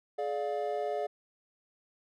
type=chord; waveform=triangle; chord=D diminished; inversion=second; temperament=just; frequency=422.9 / 587.3 / 704.8 Hz; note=Ab4 / D5 / F5; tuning=+31 / 0 / +16 cents; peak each=-33 dBFS; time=0.18-1.07 s; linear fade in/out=10 ms; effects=none